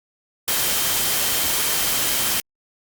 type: tone in noise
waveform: sine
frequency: 3136 Hz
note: G7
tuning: in tune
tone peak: -32 dBFS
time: 0.48-2.4 s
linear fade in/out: 0 ms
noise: white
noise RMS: -21 dBFS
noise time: 0.48-2.4 s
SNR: -14 dB
effects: Opus 48 kbps